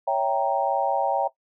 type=chord; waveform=sine; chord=C# diminished seventh; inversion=none; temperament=equal with one note detuned; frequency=557.6 / 659.3 / 784 / 932.3 Hz; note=C#5 / E5 / G5 / Bb5; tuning=+10 / 0 / 0 / 0 cents; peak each=-26 / -27 / -24 / -27 dBFS; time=0.07-1.28 s; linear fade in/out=10 ms; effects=noise-tail reverb RT60 0.1 s tail -17 dB re dry